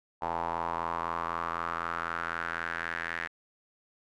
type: tone with band-pass filter sweep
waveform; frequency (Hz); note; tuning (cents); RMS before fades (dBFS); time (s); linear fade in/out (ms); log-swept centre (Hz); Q
square; 41.97; E1; +32; -34; 0.21-3.28; 20; 870 to 1800; 4.3
effects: none